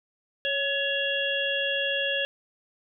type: harmonic tone with a mistuned harmonic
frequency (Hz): 554.4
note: C#5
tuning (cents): 0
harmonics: 1 / 3 / 5 / 6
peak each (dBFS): -30 / -30 / -30 / -30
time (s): 0.45-2.25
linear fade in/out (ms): 0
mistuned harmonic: 3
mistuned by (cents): +32
effects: none